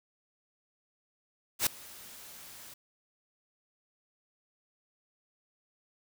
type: noise with ADSR envelope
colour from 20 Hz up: white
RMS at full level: -25 dBFS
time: 1.59-2.74 s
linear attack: 76 ms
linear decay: 4 ms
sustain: -24 dB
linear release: 7 ms
effects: none